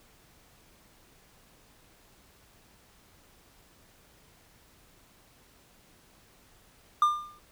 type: tone with exponential decay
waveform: triangle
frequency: 1200 Hz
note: D6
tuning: 37 cents sharp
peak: -15 dBFS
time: 7.02-7.39 s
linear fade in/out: 2 ms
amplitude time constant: 80 ms
effects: pink hiss -60 dBFS RMS until 7.51 s